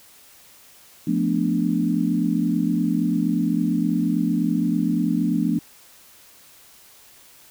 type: chord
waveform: sine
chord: B half-diminished seventh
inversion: second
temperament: equal with one note detuned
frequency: 174.61 / 218.2 / 246.9 / 293.7 Hz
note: F3 / A3 / B3 / D4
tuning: 0 / -14 / 0 / 0 cents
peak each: -24 dBFS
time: 1.07-5.59 s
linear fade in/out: 5 ms
effects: white hiss -50 dBFS RMS until 7.5 s